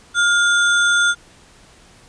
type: tone with sample-and-hold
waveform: sine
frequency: 1413 Hz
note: F6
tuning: 20 cents sharp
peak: -12 dBFS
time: 0.14-1.15 s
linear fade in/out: 50 ms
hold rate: 4900 Hz
effects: pink hiss -48 dBFS RMS until 2.08 s + resampled to 22050 Hz